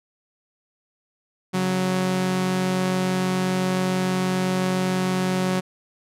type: tone pair together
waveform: sawtooth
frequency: 139.03 / 185 Hz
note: C#3 / F#3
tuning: +5 / 0 cents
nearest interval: perfect fourth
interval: 495 cents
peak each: -26 / -17 dBFS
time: 1.53-5.61 s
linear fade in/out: 20 ms
effects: low-pass 11000 Hz 12 dB/octave